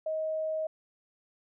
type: tone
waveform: sine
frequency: 630 Hz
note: D#5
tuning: 21 cents sharp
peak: -29 dBFS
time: 0.06-0.67 s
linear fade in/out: 5 ms
effects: none